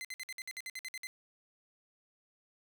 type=tone bursts; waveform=sawtooth; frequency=2058 Hz; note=C7; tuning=29 cents flat; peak=-36 dBFS; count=12; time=0.01-1.07 s; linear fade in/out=0 ms; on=37 ms; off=56 ms; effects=none